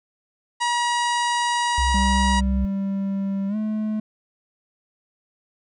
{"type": "harmonic tone", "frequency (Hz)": 958, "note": "A#5", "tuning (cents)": 47, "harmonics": [1, 2, 3, 4, 5, 6, 7, 8, 9, 10], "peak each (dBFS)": [-21, -27, -31, -33, -35, -37, -38, -39, -40, -41], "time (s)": [0.6, 2.41], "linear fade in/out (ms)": 20}
{"type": "tone with vibrato", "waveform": "sine", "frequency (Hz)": 65.41, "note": "C2", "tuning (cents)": 0, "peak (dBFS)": -20, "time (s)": [1.78, 2.65], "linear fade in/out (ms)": 0, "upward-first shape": "triangle", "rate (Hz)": 2.8, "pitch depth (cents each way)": 20}
{"type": "tone with pitch glide", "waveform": "triangle", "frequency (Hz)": [196, 215], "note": ["G3", "A3"], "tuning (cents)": [0, -40], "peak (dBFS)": -20, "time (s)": [1.94, 4], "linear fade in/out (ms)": 5, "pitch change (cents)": 160, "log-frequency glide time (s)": [3.48, 3.56]}
{"effects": []}